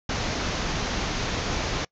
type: low-pass noise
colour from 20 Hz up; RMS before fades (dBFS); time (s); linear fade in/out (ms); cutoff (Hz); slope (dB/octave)
pink; -28; 0.09-1.85; 5; 6700; 96
effects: noise-tail reverb RT60 0.1 s tail -25 dB re dry